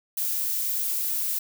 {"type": "noise", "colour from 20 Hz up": "violet", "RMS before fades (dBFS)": -27, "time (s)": [0.17, 1.39], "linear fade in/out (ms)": 5, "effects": []}